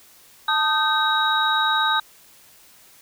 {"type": "tone cluster", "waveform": "sine", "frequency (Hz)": [884, 1240, 1549, 3813], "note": ["A5", "D#6", "G6", "A#7"], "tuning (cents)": [8, -6, -21, 38], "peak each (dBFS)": -23, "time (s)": [0.48, 2], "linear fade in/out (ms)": 5, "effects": ["white hiss -51 dBFS RMS until 3.01 s"]}